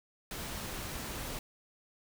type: noise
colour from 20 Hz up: pink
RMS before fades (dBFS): -40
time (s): 0.31-1.39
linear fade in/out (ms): 2
effects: none